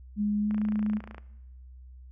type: tone with pitch glide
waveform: sine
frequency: 207.7 to 211.6 Hz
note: G#3 to G#3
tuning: 0 to +33 cents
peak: -24 dBFS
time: 0.16-1.01 s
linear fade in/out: 50 ms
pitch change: +33 cents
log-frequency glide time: 0.4-0.53 s
type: click train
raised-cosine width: 0.5 ms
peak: -28 dBFS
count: 20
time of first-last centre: 0.51-1.181 s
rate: 28.3 Hz
effects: noise-tail reverb RT60 1.0 s tail -19 dB re dry + added 63 Hz sine -45 dBFS peak until 2.11 s